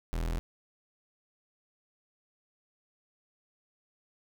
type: tone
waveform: 40% pulse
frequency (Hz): 41.2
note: E1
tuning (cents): 0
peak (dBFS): -29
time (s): 0.13-0.39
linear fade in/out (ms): 0
effects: none